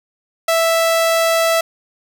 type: tone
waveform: sawtooth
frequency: 659.3 Hz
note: E5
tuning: in tune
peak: -9 dBFS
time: 0.48-1.61 s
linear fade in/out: 5 ms
effects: none